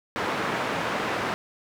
white band-pass noise, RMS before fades -28 dBFS, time 0.16-1.34 s, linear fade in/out 0 ms, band 130 to 1500 Hz, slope 12 dB/octave, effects none

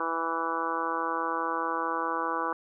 harmonic tone, 164.81 Hz, E3, in tune, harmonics 2 / 3 / 4 / 5 / 6 / 7 / 8 / 9, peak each -37 / -36 / -42 / -37 / -33 / -32 / -38 / -37 dBFS, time 0-2.53 s, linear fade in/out 2 ms, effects none

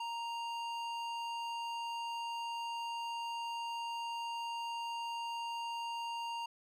square tone with band-pass filter, 932.3 Hz, A#5, in tune, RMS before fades -40 dBFS, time 0-6.46 s, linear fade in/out 5 ms, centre 1900 Hz, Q 0.83, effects none

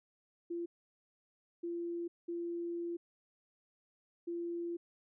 sine tone bursts at uneven times, 342.5 Hz, F4, 34 cents flat, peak -36 dBFS, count 4, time 0.5-0.66 / 1.63-2.08 / 2.28-2.97 / 4.27-4.77 s, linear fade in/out 10 ms, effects none

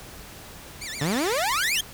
15% pulse tone with vibrato, 2032 Hz, B6, 49 cents sharp, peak -26 dBFS, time 0.81-1.81 s, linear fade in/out 10 ms, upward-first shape sine, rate 7.9 Hz, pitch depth 280 cents each way
sawtooth exponential sweep, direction up, 134.8 to 3321 Hz, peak -19 dBFS, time 1.01-1.81 s, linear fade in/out 5 ms
effects pink hiss -43 dBFS RMS until 1.93 s

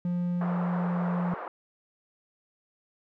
triangle tone, 176.2 Hz, F3, 16 cents sharp, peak -24 dBFS, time 0.05-1.34 s, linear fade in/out 2 ms
white band-pass noise, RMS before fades -37 dBFS, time 0.41-1.48 s, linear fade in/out 2 ms, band 410 to 1200 Hz, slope 24 dB/octave
effects none

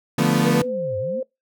35% pulse chord, B half-diminished seventh, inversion first, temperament equal, 146.83 / 174.61 / 220 / 246.9 Hz, D3 / F3 / A3 / B3, 0 / 0 / 0 / 0 cents, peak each -20 dBFS, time 0.18-0.62 s, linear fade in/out 5 ms
sine tone with pitch glide, 481.8 to 522.4 Hz, B4 to C5, -43 to -3 cents, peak -23 dBFS, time 0.43-1.23 s, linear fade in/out 5 ms, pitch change +140 cents, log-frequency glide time 0.55-0.76 s
sine linear two-way sweep, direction down then up, 256.6 to 92.5 to 256.6 Hz, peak -30 dBFS, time 0.64-1.21 s, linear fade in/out 20 ms, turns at 0.98 s
effects noise-tail reverb RT60 0.2 s tail -24 dB re dry

